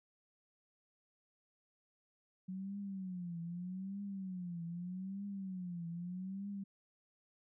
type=tone with vibrato; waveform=sine; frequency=184 Hz; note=F#3; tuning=9 cents flat; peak=-40 dBFS; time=2.48-6.64 s; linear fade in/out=10 ms; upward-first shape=triangle; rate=0.81 Hz; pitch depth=170 cents each way; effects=none